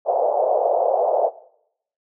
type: band-pass noise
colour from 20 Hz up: white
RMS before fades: -19 dBFS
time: 0.05-1.31 s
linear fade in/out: 50 ms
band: 490 to 740 Hz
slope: 48 dB/octave
effects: noise-tail reverb RT60 0.7 s tail -18 dB re dry